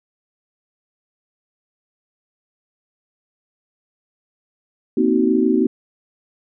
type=chord; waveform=sine; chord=C half-diminished seventh; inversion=third; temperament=just; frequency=235.5 / 261.6 / 314 / 376.7 Hz; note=Bb3 / C4 / Eb4 / Gb4; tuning=+18 / 0 / +16 / +31 cents; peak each=-19 dBFS; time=4.97-5.67 s; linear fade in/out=5 ms; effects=none